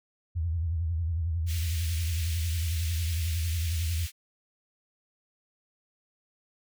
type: tone with vibrato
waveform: sine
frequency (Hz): 82.7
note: E2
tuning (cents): +6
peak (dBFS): -26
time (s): 0.35-4.07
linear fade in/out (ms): 20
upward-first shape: sine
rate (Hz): 11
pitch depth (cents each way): 110
type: high-pass noise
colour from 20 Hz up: pink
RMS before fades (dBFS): -40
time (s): 1.46-4.12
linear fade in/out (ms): 50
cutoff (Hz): 2200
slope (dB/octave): 24
effects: none